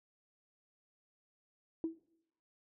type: tone with exponential decay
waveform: sine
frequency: 325.6 Hz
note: E4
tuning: 21 cents flat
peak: -29 dBFS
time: 1.84-2.01 s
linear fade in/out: 1 ms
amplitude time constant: 36 ms
effects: noise-tail reverb RT60 0.8 s tail -21 dB re dry + tanh soft clip ceiling -26 dBFS